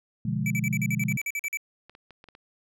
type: chord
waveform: sine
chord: B diminished seventh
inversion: none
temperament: equal with one note detuned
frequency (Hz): 123.47 / 146.83 / 173.01 / 207.7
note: B2 / D3 / F3 / Ab3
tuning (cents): 0 / 0 / -16 / 0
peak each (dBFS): -30 / -31 / -31 / -30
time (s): 0.25-1.17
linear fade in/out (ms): 5
type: tone bursts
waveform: square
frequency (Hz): 2310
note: D7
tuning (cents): -29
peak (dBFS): -28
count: 13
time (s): 0.46-1.572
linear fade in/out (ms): 2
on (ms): 44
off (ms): 45
type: clicks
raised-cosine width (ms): 0.3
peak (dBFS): -32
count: 10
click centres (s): 1.037 / 1.119 / 1.215 / 1.446 / 1.896 / 1.951 / 2.107 / 2.241 / 2.287 / 2.351
effects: none